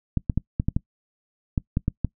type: clicks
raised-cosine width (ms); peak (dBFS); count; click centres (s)
5; -9; 10; 0.173 / 0.298 / 0.376 / 0.599 / 0.685 / 0.765 / 1.578 / 1.771 / 1.881 / 2.047
effects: noise-tail reverb RT60 0.1 s tail -23 dB re dry